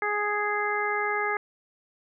harmonic tone, 415.6 Hz, G#4, 1 cent sharp, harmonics 1 / 2 / 3 / 4 / 5, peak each -31 / -31 / -31 / -31 / -31 dBFS, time 0.02-1.37 s, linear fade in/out 2 ms, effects none

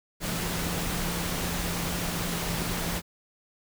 sine tone in noise, 173 Hz, F3, 16 cents flat, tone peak -34 dBFS, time 0.2-3.02 s, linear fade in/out 50 ms, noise pink, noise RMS -31 dBFS, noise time 0.2-3.02 s, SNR -6 dB, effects none

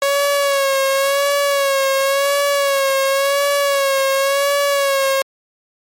sawtooth tone with vibrato, 554.4 Hz, C#5, in tune, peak -10 dBFS, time 0.02-5.22 s, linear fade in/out 2 ms, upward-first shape sine, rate 0.93 Hz, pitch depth 45 cents each way, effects MP3 64 kbps

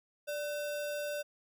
sine tone with sample-and-hold, 587.3 Hz, D5, in tune, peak -34 dBFS, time 0.27-1.23 s, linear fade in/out 20 ms, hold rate 2100 Hz, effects none

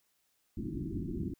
white low-pass noise, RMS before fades -37 dBFS, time 0.57-1.34 s, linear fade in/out 5 ms, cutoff 360 Hz, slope 96 dB/octave, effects white hiss -75 dBFS RMS until 1.39 s

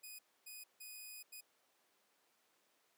5% pulse tone bursts at uneven times, 2489 Hz, D#7, in tune, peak -40 dBFS, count 4, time 0.03-0.19 / 0.46-0.64 / 0.8-1.23 / 1.32-1.41 s, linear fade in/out 10 ms, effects pink hiss -75 dBFS RMS until 2.97 s + high-pass 400 Hz 12 dB/octave

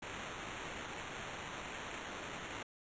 white noise with sample-and-hold, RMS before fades -45 dBFS, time 0.02-2.63 s, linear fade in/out 5 ms, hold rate 4900 Hz, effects resampled to 16000 Hz

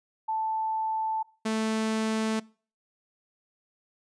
sine / sawtooth tone pair in turn, 880 / 220 Hz, A5 / A3, 0 / 0 cents, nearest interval 2 octaves, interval 2400 cents, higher first, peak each -26 / -22 dBFS, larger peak second, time 0.28-1.23 / 1.45-2.4 s, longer neither, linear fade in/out 10 ms, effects noise-tail reverb RT60 0.4 s tail -23 dB re dry + resampled to 22050 Hz

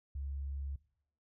sine tone, 69.4 Hz, C#2, 3 cents sharp, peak -37 dBFS, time 0.15-0.76 s, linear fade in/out 5 ms, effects noise-tail reverb RT60 0.7 s tail -20 dB re dry

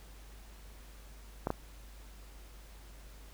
clicks, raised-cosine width 1 ms, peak -17 dBFS, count 2, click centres 1.471 / 1.504 s, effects added 50 Hz sine -50 dBFS peak until 3.33 s + pink hiss -58 dBFS RMS until 3.33 s

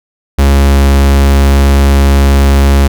45% pulse tone, 69.3 Hz, C#2, in tune, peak -4 dBFS, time 0.38-2.88 s, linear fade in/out 10 ms, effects none

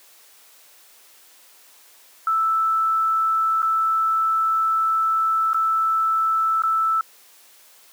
sine tone with dropouts, 1318.5 Hz, E6, in tune, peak -17 dBFS, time 2.27-7.01 s, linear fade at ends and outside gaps 2 ms, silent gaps 3.62-3.628 / 5.533-5.544 / 6.621-6.635 s, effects white hiss -51 dBFS RMS until 7.92 s + high-pass 400 Hz 12 dB/octave

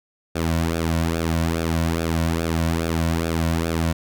sawtooth tone with flanger, 82.41 Hz, E2, in tune, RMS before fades -22 dBFS, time 0.35-3.93 s, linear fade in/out 10 ms, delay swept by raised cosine 0.98 to 2.48 ms, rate 2.4 Hz, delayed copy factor -0.75, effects none

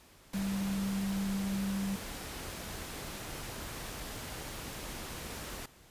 sine tone in noise, 196 Hz, G3, in tune, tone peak -31 dBFS, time 0.34-1.96 s, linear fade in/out 5 ms, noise pink, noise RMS -42 dBFS, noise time 0.33-5.66 s, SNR +8 dB, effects pink hiss -59 dBFS RMS until 5.9 s + resampled to 32000 Hz

